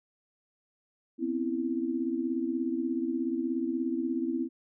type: tone cluster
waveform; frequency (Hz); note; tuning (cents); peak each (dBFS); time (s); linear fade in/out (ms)
sine; 249.8 / 266.5 / 330.6; B3 / C4 / E4; +20 / +32 / +5; -33 / -33 / -31; 1.18-4.49; 50
effects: none